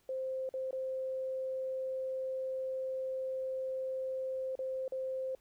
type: tone with dropouts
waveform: sine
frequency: 523.3 Hz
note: C5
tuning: in tune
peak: -34 dBFS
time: 0.09-5.35 s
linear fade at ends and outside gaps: 2 ms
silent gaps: 0.491-0.539 / 0.709-0.729 / 4.554-4.59 / 4.88-4.921 s
effects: pink hiss -71 dBFS RMS until 5.4 s